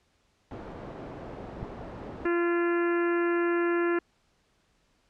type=low-pass noise; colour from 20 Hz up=white; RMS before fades=-41 dBFS; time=0.51-2.26 s; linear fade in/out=0 ms; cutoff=590 Hz; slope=12 dB/octave
type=click; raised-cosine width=5 ms; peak=-23 dBFS; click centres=1.629 s
type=harmonic tone; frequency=344.4 Hz; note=F4; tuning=24 cents flat; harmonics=1 / 2 / 3 / 4 / 5 / 6 / 7 / 8; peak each=-24 / -39 / -37 / -35 / -35 / -43 / -45 / -48 dBFS; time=2.25-3.99 s; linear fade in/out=5 ms
effects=pink hiss -69 dBFS RMS until 5.09 s + low-pass 7000 Hz 12 dB/octave